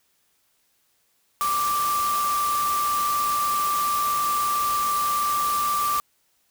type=tone in noise; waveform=sine; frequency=1174.7 Hz; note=D6; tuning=in tune; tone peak=-21 dBFS; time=1.41-6 s; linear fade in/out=0 ms; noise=white; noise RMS=-31 dBFS; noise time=1.41-6 s; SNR=+7 dB; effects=white hiss -67 dBFS RMS until 6.5 s